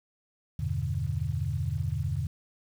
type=chord; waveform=sine; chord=E minor seventh; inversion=none; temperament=equal with one note detuned; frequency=82.41 / 98 / 123.47 / 147.34 Hz; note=E2 / G2 / B2 / D3; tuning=0 / 0 / 0 / +6 cents; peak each=-33 dBFS; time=0.59-2.27 s; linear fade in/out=5 ms; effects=9-bit